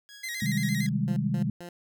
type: tone with tremolo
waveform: 15% pulse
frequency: 1661.2 Hz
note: G#6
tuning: in tune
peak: -38 dBFS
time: 0.09-0.89 s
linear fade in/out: 0 ms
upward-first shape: triangle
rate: 4 Hz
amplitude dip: 70%
type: tone with vibrato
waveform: sawtooth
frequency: 1975.5 Hz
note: B6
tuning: in tune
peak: -29 dBFS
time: 0.23-0.87 s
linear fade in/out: 10 ms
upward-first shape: square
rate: 8.7 Hz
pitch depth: 75 cents each way
type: chord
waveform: sine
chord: Ab major seventh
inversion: first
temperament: just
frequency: 129.78 / 155.74 / 194.67 / 207.7 Hz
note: C3 / Eb3 / G3 / Ab3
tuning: -14 / +2 / -12 / 0 cents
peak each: -30 dBFS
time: 0.42-1.5 s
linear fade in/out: 5 ms
type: tone bursts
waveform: 15% pulse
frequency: 174.61 Hz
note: F3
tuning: in tune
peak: -33 dBFS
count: 3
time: 1.08-1.689 s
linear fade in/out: 0 ms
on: 83 ms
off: 180 ms
effects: none